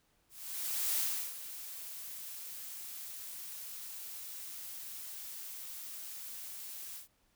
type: noise with ADSR envelope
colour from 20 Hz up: blue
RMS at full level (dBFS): -32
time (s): 0.29-7.08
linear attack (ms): 680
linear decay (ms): 360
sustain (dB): -13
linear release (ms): 120
effects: pink hiss -73 dBFS RMS until 7.35 s